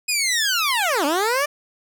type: linear two-way sweep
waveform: 15% pulse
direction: down then up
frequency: 2532 to 272.1 to 600 Hz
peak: -12 dBFS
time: 0.08-1.46 s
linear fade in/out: 10 ms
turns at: 1.05 s
effects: none